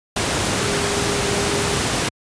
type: tone in noise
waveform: sine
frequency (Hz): 405.2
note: G#4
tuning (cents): -43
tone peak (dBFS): -25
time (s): 0.61-1.79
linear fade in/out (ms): 5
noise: pink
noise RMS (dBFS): -20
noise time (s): 0.16-2.09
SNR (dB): -8
effects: high-pass 80 Hz 12 dB/octave + resampled to 22050 Hz